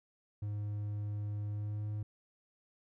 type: tone with pitch glide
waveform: triangle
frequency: 103.83 to 105.4 Hz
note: G#2 to G#2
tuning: 0 to +26 cents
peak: -33 dBFS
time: 0.42-2.03 s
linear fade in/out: 5 ms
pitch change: +26 cents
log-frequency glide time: 1.49-1.88 s
effects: none